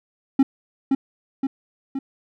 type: tone with echo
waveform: triangle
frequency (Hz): 270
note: C#4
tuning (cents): -45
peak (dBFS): -9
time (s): 0.39-0.43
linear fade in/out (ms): 5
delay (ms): 520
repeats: 3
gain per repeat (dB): -4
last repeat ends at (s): 1.99
effects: none